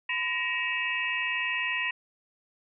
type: tone cluster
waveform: sine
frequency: 1012 / 1890 / 2289 / 2594 / 2812 Hz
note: B5 / A#6 / D7 / E7 / F7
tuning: +42 / +23 / -45 / -28 / +11 cents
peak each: -37 / -30 / -37 / -32 / -36 dBFS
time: 0.09-1.91 s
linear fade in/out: 5 ms
effects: none